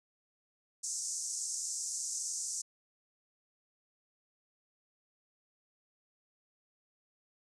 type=band-pass noise; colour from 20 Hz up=pink; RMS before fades=-38 dBFS; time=0.83-2.62 s; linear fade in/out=10 ms; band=5800 to 8600 Hz; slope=48 dB/octave; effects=none